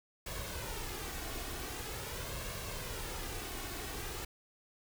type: noise with flanger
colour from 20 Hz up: pink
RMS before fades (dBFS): -41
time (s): 0.26-4.25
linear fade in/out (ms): 5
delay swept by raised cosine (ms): 1.8 to 2.74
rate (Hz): 0.44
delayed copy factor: +0.5
effects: none